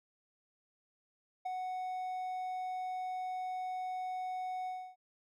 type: tone with ADSR envelope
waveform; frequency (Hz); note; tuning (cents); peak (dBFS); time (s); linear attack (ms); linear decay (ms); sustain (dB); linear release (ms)
triangle; 740; F#5; 0; -31; 1.45-4.96; 11; 15; -3; 290
effects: none